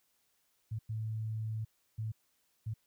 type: tone bursts at uneven times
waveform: sine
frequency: 110 Hz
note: A2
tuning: in tune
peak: -34 dBFS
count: 4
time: 0.71-0.79 / 0.89-1.65 / 1.98-2.12 / 2.66-2.74 s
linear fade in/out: 10 ms
effects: white hiss -75 dBFS RMS until 2.86 s